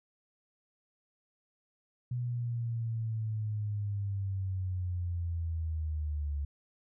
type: linear sweep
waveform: sine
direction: down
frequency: 123.47 to 71 Hz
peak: -31 dBFS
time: 2.11-6.45 s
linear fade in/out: 5 ms
effects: none